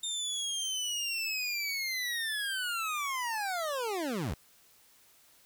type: linear sweep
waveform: 25% pulse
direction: down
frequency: 3649 to 57.4 Hz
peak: -28 dBFS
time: 0.03-4.34 s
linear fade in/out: 5 ms
effects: white hiss -62 dBFS RMS until 5.45 s